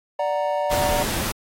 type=chord; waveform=triangle; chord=D augmented; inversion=none; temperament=equal; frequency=587.3 / 740 / 932.3 Hz; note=D5 / F#5 / A#5; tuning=0 / 0 / 0 cents; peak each=-21 / -25 / -25 dBFS; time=0.19-1.03 s; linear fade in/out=5 ms
type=noise; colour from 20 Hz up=pink; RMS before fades=-26 dBFS; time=0.71-1.32 s; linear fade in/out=5 ms
effects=AAC 48 kbps